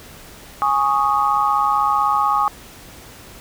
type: chord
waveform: sine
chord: Ab suspended fourth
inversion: none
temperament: equal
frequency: 830.6 / 1108.7 / 1244.5 Hz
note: Ab5 / Db6 / Eb6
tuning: 0 / 0 / 0 cents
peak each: -19 dBFS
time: 0.62-2.48 s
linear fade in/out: 0 ms
effects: pink hiss -41 dBFS RMS until 3.4 s